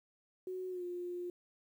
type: tone with pitch glide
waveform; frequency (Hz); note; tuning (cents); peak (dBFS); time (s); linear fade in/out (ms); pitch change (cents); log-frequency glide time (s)
sine; 370 to 354.1; F#4 to F4; 0 to +24; -38; 0.47-1.3; 2; -76; 0.69-0.84
effects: 11-bit